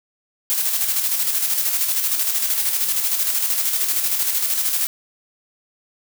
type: noise with tremolo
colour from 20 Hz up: blue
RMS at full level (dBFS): -19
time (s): 0.5-4.87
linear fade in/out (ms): 0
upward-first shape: square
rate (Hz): 13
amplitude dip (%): 40
effects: none